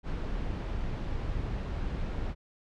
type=noise; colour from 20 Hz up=brown; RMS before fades=-33 dBFS; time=0.03-2.35 s; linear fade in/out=50 ms; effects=low-pass 4000 Hz 12 dB/octave